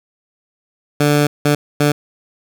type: tone bursts at uneven times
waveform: 15% pulse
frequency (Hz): 146.8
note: D3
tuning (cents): 0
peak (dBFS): -5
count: 3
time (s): 1-1.27 / 1.45-1.55 / 1.8-1.92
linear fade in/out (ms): 5
effects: none